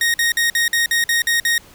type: tone bursts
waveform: sawtooth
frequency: 1864.7 Hz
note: A#6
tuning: in tune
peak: -11 dBFS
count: 9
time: 0.01-1.58 s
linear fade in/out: 2 ms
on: 130 ms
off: 50 ms
effects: pink hiss -46 dBFS RMS until 1.74 s